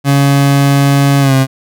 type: tone with pitch glide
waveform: 30% pulse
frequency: 139.9 to 133.27 Hz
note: C#3 to C3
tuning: +16 to +32 cents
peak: -4 dBFS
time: 0.04-1.47 s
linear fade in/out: 50 ms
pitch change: -84 cents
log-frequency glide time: 1.2-1.34 s
effects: none